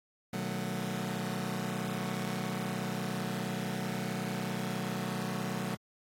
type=chord; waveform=sawtooth; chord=B dominant seventh; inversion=none; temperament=just; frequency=123.47 / 154.34 / 185.21 / 222.2 Hz; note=B2 / D#3 / F#3 / A3; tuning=0 / -14 / +2 / +17 cents; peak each=-37 / -37 / -32 / -35 dBFS; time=0.33-5.75 s; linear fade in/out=5 ms; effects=AAC 48 kbps